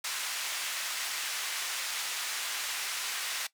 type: band-pass noise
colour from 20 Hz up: pink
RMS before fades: -35 dBFS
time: 0.04-3.47 s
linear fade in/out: 5 ms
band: 1600 to 11000 Hz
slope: 12 dB/octave
effects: noise-tail reverb RT60 0.1 s tail -18 dB re dry